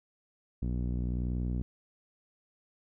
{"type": "tone with low-pass filter", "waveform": "sawtooth", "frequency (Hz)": 61, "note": "B1", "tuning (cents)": -21, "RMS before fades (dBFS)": -32, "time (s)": [0.62, 1.62], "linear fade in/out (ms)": 0, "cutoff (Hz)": 240, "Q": 1.4, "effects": []}